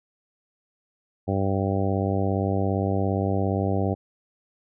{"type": "harmonic tone", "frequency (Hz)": 97.4, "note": "G2", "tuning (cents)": -11, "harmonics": [1, 2, 3, 4, 5, 6, 7, 8], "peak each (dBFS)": [-25, -28, -30, -31, -32, -33, -33, -34], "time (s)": [1.27, 3.95], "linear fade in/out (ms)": 20, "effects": []}